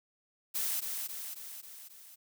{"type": "noise with echo", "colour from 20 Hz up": "blue", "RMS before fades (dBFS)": -33, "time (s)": [0.54, 0.81], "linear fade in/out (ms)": 20, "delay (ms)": 270, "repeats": 5, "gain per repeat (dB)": -4, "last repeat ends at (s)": 2.16, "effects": []}